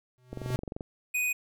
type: tone with exponential growth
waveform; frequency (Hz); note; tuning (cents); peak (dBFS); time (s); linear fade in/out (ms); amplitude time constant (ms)
square; 125.9; B2; +34; -26; 0.18-0.56; 0; 82
type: click train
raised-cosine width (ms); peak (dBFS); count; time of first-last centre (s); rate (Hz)
2; -23; 12; 0.33-0.808; 23
type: tone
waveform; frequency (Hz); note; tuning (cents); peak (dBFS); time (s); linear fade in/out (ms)
square; 2489; D#7; 0; -27; 1.14-1.33; 10
effects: none